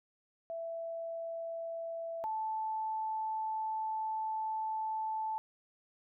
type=tone pair in turn; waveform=sine; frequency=664 / 875.6 Hz; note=E5 / A5; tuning=+12 / -9 cents; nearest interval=perfect fourth; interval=479 cents; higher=second; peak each=-37 / -33 dBFS; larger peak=second; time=0.5-2.24 / 2.24-5.38 s; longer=second; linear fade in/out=0 ms; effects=none